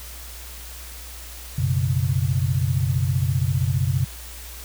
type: chord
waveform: sine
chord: F# suspended fourth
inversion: none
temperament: equal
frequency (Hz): 92.5 / 123.47 / 138.59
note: F#2 / B2 / C#3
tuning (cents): 0 / 0 / 0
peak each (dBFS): -23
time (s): 1.58-4.05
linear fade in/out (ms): 5
effects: added 60 Hz sine -38 dBFS peak until 4.64 s + white hiss -40 dBFS RMS until 4.64 s